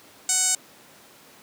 sawtooth tone with band-pass filter, 745 Hz, F#5, 12 cents sharp, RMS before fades -22 dBFS, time 0.29-0.55 s, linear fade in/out 2 ms, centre 7500 Hz, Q 4.8, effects pink hiss -50 dBFS RMS until 1.42 s + high-pass 200 Hz 12 dB/octave

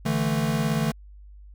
square chord, D suspended second, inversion none, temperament equal, 146.83 / 164.81 / 220 Hz, D3 / E3 / A3, 0 / 0 / 0 cents, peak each -27 / -28 / -27 dBFS, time 0.05-0.92 s, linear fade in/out 10 ms, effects added 50 Hz sine -43 dBFS peak until 1.54 s

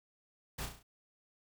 pink noise with echo, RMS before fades -40 dBFS, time 0.58-0.66 s, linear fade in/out 10 ms, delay 34 ms, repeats 5, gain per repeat -5 dB, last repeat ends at 0.83 s, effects none

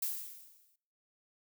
violet noise with exponential decay, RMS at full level -33 dBFS, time 0.02-0.76 s, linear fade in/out 5 ms, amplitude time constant 160 ms, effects noise-tail reverb RT60 0.7 s tail -24 dB re dry

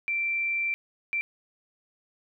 sine tone bursts at uneven times, 2349 Hz, D7, in tune, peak -25 dBFS, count 2, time 0.08-0.74 / 1.13-1.21 s, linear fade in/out 0 ms, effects none

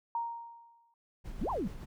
sine tone with exponential decay, 932.3 Hz, A#5, in tune, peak -29 dBFS, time 0.15-0.94 s, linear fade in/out 2 ms, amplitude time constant 170 ms
brown noise with tremolo, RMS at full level -41 dBFS, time 1.24-1.86 s, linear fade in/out 20 ms, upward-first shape sine, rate 7.1 Hz, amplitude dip 30%
sine exponential two-way sweep, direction up then down, 160 to 1108.7 to 160 Hz, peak -31 dBFS, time 1.41-1.68 s, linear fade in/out 5 ms, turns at 1.5 s
effects none

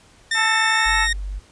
sawtooth tone with pitch glide, 1809 to 1855.6 Hz, A6 to A#6, +48 to -8 cents, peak -15 dBFS, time 0.31-1.13 s, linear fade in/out 5 ms, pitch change +44 cents, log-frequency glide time 0.69-0.97 s
harmonic tone, 440 Hz, A4, in tune, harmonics 2 / 3 / 4 / 5 / 6, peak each -23 / -25 / -26 / -27 / -28 dBFS, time 0.34-1.08 s, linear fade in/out 50 ms
sine tone, 48.45 Hz, G1, 20 cents flat, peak -25 dBFS, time 0.85-1.4 s, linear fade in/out 20 ms
effects pink hiss -52 dBFS RMS until 1.51 s + resampled to 22050 Hz

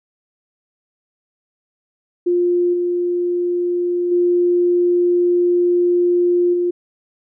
sine tone with level steps, 352.2 Hz, F4, 15 cents sharp, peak -13 / -16 / -12 / -15 dBFS, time 2.26-6.71 s, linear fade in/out 10 ms, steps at 2.73 / 4.11 / 6.53 s, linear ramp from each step 10 ms, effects none

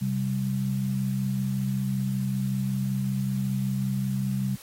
sine tone pair together, 131.01 / 196.3 Hz, C3 / G3, +3 / +3 cents, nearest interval perfect fifth, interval 700 cents, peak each -27 dBFS, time 0.01-4.56 s, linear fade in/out 10 ms, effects white hiss -48 dBFS RMS until 4.62 s + AAC 48 kbps

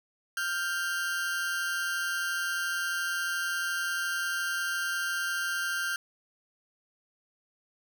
40% pulse tone pair together, 1400 / 1571.4 Hz, F6 / G6, +4 / +4 cents, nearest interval major second, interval 200 cents, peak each -32 / -30 dBFS, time 0.37-5.96 s, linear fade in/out 2 ms, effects none

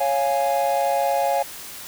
triangle chord, Db major, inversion none, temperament equal, 554.4 / 698.5 / 830.6 Hz, Db5 / F5 / Ab5, 0 / 0 / 0 cents, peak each -21 dBFS, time 0-1.43 s, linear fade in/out 10 ms, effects white hiss -37 dBFS RMS until 1.87 s

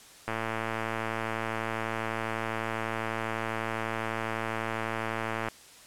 click train, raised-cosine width 0.5 ms, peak -16 dBFS, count 584, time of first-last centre 0.28-5.485 s, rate 112 Hz, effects white hiss -52 dBFS RMS until 5.86 s + low-pass 10000 Hz 12 dB/octave

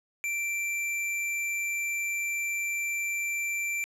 square tone, 2349 Hz, D7, in tune, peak -29 dBFS, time 0.24-3.84 s, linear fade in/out 0 ms, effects low-pass 12000 Hz 12 dB/octave + 10-bit

